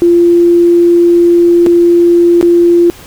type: tone with dropouts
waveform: sine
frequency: 345 Hz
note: F4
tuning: 21 cents flat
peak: -3 dBFS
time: 0.02-2.9 s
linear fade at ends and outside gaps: 0 ms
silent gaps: 1.663-1.668 / 2.412-2.427 s
effects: pink hiss -34 dBFS RMS until 3.06 s